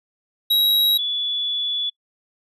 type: tone pair in turn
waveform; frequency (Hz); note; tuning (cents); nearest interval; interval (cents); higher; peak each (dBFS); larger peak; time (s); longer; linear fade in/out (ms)
square / sine; 3851 / 3431; B7 / A7; -44 / -44; major second; 200; first; -15 / -21; first; 0.5-0.98 / 0.98-1.9; second; 10
effects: noise-tail reverb RT60 0.1 s tail -25 dB re dry + resampled to 32000 Hz